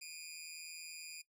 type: tone with amplitude modulation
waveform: 15% pulse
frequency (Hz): 2437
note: D#7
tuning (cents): -37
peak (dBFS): -37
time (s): 0.01-1.22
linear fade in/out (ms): 10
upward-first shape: sine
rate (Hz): 161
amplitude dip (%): 70
effects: noise-tail reverb RT60 0.1 s tail -17 dB re dry